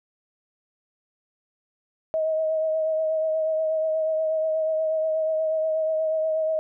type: tone with vibrato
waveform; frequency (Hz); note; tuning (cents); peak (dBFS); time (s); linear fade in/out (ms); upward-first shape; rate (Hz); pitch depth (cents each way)
sine; 633; D#5; +30; -21; 2.14-6.59; 0; triangle; 8.3; 27
effects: none